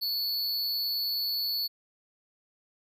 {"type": "tone with amplitude modulation", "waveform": "square", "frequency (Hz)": 4435, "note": "C#8", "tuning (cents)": 0, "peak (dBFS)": -25, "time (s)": [0.01, 1.68], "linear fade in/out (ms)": 20, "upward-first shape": "sine", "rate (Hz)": 219, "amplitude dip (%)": 75, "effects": []}